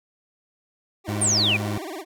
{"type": "tone with vibrato", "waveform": "25% pulse", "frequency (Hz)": 349.2, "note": "F4", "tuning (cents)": 0, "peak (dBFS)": -28, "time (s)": [1.04, 2.05], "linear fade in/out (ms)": 50, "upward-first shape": "sine", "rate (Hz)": 18, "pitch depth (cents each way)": 240}
{"type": "tone", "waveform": "25% pulse", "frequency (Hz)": 103.83, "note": "G#2", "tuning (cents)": 0, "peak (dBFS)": -22, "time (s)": [1.08, 1.78], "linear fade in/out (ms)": 5}
{"type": "exponential sweep", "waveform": "sine", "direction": "down", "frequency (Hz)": [9397, 2300], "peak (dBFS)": -18, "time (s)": [1.21, 1.57], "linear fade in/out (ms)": 10}
{"effects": []}